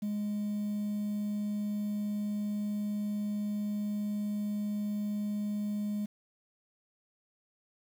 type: tone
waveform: sine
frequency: 207.7 Hz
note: G#3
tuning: in tune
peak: -28 dBFS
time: 0.02-6.06 s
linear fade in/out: 10 ms
effects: tanh soft clip ceiling -30 dBFS + 9-bit